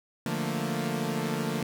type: chord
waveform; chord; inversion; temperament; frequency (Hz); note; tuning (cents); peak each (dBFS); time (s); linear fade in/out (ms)
sawtooth; Bb major seventh; first; equal; 146.83 / 174.61 / 220 / 233.1; D3 / F3 / A3 / Bb3; 0 / 0 / 0 / 0; -30; 0.26-1.63; 2
effects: none